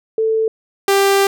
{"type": "tone pair in turn", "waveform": ["sine", "sawtooth"], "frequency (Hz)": [442.9, 394.6], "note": ["A4", "G4"], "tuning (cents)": [11, 11], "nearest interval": "major second", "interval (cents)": 200, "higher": "first", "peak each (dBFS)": [-13, -7], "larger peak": "second", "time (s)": [[0.18, 0.48], [0.88, 1.27]], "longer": "second", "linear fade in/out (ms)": 2, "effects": []}